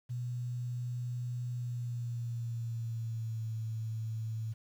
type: tone with pitch glide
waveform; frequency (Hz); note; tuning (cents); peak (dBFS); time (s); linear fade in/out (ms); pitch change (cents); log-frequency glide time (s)
sine; 122.2 to 111.41; B2 to A2; -18 to +22; -34; 0.09-4.54; 20; -160; 1.54-3.52
effects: 10-bit